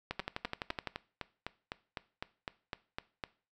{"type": "two click trains", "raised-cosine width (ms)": 0.3, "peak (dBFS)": [-21, -19], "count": [13, 10], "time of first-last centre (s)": [[0.2, 3.238], [0.11, 0.873]], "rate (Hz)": [3.95, 11.8], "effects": ["noise-tail reverb RT60 0.4 s tail -19 dB re dry"]}